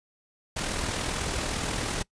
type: noise with amplitude modulation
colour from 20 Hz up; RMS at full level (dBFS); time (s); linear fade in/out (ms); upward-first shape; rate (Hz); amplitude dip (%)
pink; -28; 0.56-2.03; 10; sine; 40.1; 45
effects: noise-tail reverb RT60 0.1 s tail -23 dB re dry + resampled to 22050 Hz